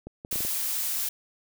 clicks, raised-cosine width 2 ms, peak -25 dBFS, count 6, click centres 0.07 / 0.249 / 0.328 / 0.358 / 0.406 / 0.45 s
blue noise, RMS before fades -29 dBFS, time 0.31-1.09 s, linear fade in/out 5 ms
effects none

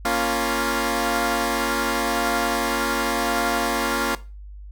10% pulse chord, Bb minor, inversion none, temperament equal, 233.1 / 277.2 / 349.2 Hz, Bb3 / Db4 / F4, 0 / 0 / 0 cents, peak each -17 dBFS, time 0.05-4.15 s, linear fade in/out 2 ms, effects noise-tail reverb RT60 0.3 s tail -17 dB re dry + added 50 Hz sine -36 dBFS peak until 4.71 s

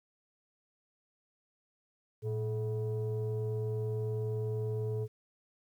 sine tone pair together, 113.6 / 430.1 Hz, A#2 / A4, -44 / -39 cents, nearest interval octave + major seventh, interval 2305 cents, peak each -31 / -34 dBFS, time 2.22-5.08 s, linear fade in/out 50 ms, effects tanh soft clip ceiling -28 dBFS + 11-bit

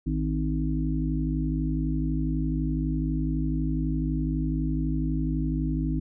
harmonic tone with a mistuned harmonic, 52 Hz, G#1, 3 cents sharp, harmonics 1 / 3 / 5 / 6, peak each -28 / -29 / -30 / -32 dBFS, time 0.06-6 s, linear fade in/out 10 ms, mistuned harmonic 1, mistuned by +150 cents, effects none

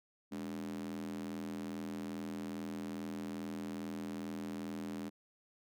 square tone with high-pass filter, 41.2 Hz, E1, in tune, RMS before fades -42 dBFS, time 0.31-5.1 s, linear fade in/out 20 ms, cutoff 240 Hz, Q 8, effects none

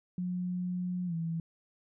sine tone with pitch glide, 180 to 165.06 Hz, F#3 to E3, -47 to +3 cents, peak -31 dBFS, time 0.18-1.4 s, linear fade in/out 2 ms, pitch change -150 cents, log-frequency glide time 1.06-1.14 s, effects none

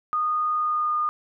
sine tone with pitch glide, 1231 to 1219.7 Hz, D#6 to D#6, -19 to -35 cents, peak -21 dBFS, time 0.13-1.09 s, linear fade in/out 0 ms, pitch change -16 cents, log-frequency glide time 0.54-0.97 s, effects none

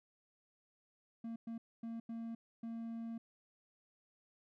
triangle tone bursts at uneven times, 229 Hz, A#3, 31 cents flat, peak -39 dBFS, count 5, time 1.24-1.36 / 1.47-1.58 / 1.83-2 / 2.09-2.35 / 2.63-3.18 s, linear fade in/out 5 ms, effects none

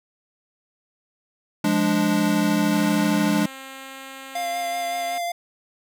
square chord, D diminished, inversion first, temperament equal, 174.61 / 207.7 / 293.7 Hz, F3 / Ab3 / D4, 0 / 0 / 0 cents, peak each -26 / -22 / -23 dBFS, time 1.64-3.46 s, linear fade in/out 5 ms
5% pulse tone with pitch glide, 266.3 to 268.2 Hz, C4 to C4, +31 to +43 cents, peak -25 dBFS, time 2.73-5.18 s, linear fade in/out 2 ms, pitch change +12 cents, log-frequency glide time 3.23-4.01 s
square tone with vibrato, 697 Hz, F5, 4 cents flat, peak -25 dBFS, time 4.35-5.32 s, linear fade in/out 5 ms, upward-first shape sine, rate 5.3 Hz, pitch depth 18 cents each way
effects none

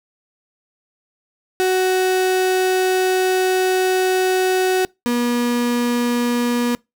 35% pulse tone pair in turn, 372.3 / 241 Hz, F#4 / B3, +11 / -42 cents, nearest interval minor sixth, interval 753 cents, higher first, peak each -13 / -15 dBFS, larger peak first, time 1.6-4.85 / 5.06-6.75 s, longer first, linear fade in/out 0 ms, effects noise-tail reverb RT60 0.2 s tail -24 dB re dry

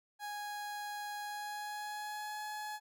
30% pulse tone with pitch glide, 828 to 846.4 Hz, G#5 to G#5, -5 to +33 cents, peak -37 dBFS, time 0.19-2.8 s, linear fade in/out 50 ms, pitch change +38 cents, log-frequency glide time 1.21-2.43 s, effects none

